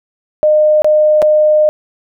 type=tone with dropouts; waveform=sine; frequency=610 Hz; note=D#5; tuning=34 cents flat; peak=-6 dBFS; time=0.43-1.69 s; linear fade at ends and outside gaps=0 ms; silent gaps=0.82-0.845 / 1.219-1.225 s; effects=none